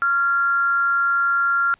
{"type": "tone with frequency modulation", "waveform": "sine", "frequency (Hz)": 1385, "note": "F6", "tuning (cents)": -15, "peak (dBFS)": -16, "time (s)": [0.02, 1.74], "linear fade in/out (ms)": 0, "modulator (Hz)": 277, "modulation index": 0.3, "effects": ["pink hiss -58 dBFS RMS until 1.79 s", "resampled to 8000 Hz"]}